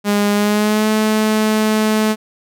sawtooth tone with pitch glide, 205 to 216.1 Hz, G#3 to A3, -22 to -31 cents, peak -9 dBFS, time 0.04-2.16 s, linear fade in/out 50 ms, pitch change +91 cents, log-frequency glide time 0.33-0.88 s, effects none

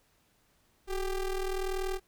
square ring-modulated tone, 198.3 Hz, G3, 20 cents sharp, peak -28 dBFS, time 0.87-2 s, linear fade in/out 50 ms, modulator 178 Hz, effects pink hiss -69 dBFS RMS until 2.07 s

